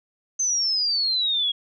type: exponential sweep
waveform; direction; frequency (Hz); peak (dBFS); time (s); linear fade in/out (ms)
sine; down; 6272 to 3290; -20; 0.39-1.52; 10
effects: none